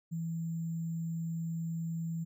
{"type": "tone with sample-and-hold", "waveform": "sine", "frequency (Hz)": 164.81, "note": "E3", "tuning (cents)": 0, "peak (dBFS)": -33, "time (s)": [0.11, 2.25], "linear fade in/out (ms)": 20, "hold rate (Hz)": 7350, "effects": []}